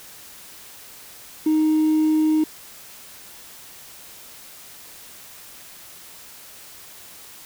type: tone with hard clipping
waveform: triangle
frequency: 311.1 Hz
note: D#4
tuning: in tune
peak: -15 dBFS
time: 1.46-2.44 s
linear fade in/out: 5 ms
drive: 2 dB
effects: white hiss -43 dBFS RMS until 7.45 s